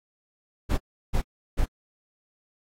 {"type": "noise bursts", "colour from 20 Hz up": "brown", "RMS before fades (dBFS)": -22, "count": 3, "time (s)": [0.69, 1.66], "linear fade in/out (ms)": 20, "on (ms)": 90, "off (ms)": 350, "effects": ["AAC 48 kbps"]}